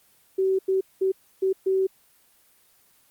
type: tone bursts at uneven times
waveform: sine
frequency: 381.5 Hz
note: G4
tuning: 47 cents flat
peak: -19 dBFS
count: 5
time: 0.38-0.59 / 0.68-0.81 / 1.01-1.12 / 1.42-1.53 / 1.66-1.87 s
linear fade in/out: 10 ms
effects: white hiss -60 dBFS RMS until 3.1 s + Opus 24 kbps